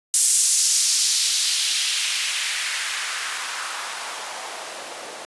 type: noise with band-pass filter sweep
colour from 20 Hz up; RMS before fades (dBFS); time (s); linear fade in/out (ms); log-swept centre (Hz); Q
blue; -23; 0.14-5.25; 0; 8200 to 470; 1.4
effects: resampled to 24000 Hz